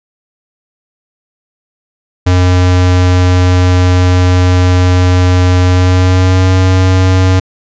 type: tone with pitch glide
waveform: square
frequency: 90.6 to 92.99 Hz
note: F#2 to F#2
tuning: -36 to +9 cents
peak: -6 dBFS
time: 2.26-7.4 s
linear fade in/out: 10 ms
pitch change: +45 cents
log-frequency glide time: 5.66-6.49 s
effects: resampled to 16000 Hz